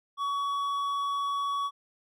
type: tone with hard clipping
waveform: sine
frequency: 1127 Hz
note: C#6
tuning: 28 cents sharp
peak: -29 dBFS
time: 0.17-1.71 s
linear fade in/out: 50 ms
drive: 6 dB
effects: none